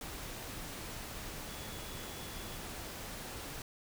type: tone in noise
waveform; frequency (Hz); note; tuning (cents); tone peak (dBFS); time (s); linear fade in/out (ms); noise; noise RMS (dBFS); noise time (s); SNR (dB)
sine; 3398; G#7; +39; -55; 1.49-2.56; 2; pink; -44; 0.01-3.62; -14
effects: none